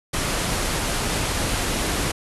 pink low-pass noise, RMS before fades -24 dBFS, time 0.13-2.12 s, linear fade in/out 10 ms, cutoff 12000 Hz, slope 96 dB/octave, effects none

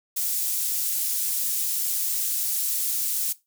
pink high-pass noise, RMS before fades -26 dBFS, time 0.16-3.33 s, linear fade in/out 10 ms, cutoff 9500 Hz, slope 12 dB/octave, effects noise-tail reverb RT60 0.2 s tail -17 dB re dry

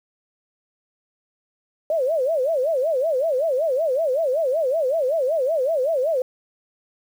sine tone with vibrato, 578 Hz, D5, 28 cents flat, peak -18 dBFS, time 1.9-6.22 s, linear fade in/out 2 ms, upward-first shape sine, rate 5.3 Hz, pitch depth 250 cents each way, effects 8-bit

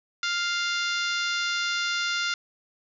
harmonic tone with a mistuned harmonic, 698.5 Hz, F5, in tune, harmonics 2 / 3 / 4 / 5 / 6 / 7 / 8 / 9 / 10, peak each -28 / -33 / -34 / -33 / -36 / -36 / -39 / -43 / -45 dBFS, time 0.23-2.34 s, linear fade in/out 2 ms, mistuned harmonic 5, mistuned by +22 cents, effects none

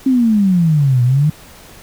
sine exponential two-way sweep, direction down then up, 270.7 to 120.3 to 156.8 Hz, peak -9 dBFS, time 0.06-1.3 s, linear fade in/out 5 ms, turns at 1.03 s, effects pink hiss -40 dBFS RMS until 1.82 s

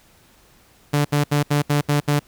sawtooth tone bursts, 145.9 Hz, D3, 11 cents flat, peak -12 dBFS, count 7, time 0.93-2.196 s, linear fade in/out 10 ms, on 120 ms, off 71 ms, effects pink hiss -54 dBFS RMS until 2.27 s

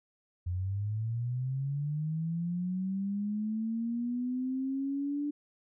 sine linear sweep, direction up, 86.9 to 293.7 Hz, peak -30 dBFS, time 0.46-5.31 s, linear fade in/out 10 ms, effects none

